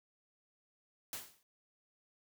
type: noise with exponential decay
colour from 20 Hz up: white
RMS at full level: -39 dBFS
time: 1.13-1.43 s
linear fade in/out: 1 ms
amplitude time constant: 65 ms
effects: none